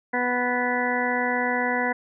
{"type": "harmonic tone", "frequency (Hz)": 246.9, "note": "B3", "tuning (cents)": 0, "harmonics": [1, 2, 3, 4, 6, 7, 8], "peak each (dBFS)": [-29, -29, -29, -30, -32, -30, -28], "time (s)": [0.13, 1.93], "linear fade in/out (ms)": 10, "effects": []}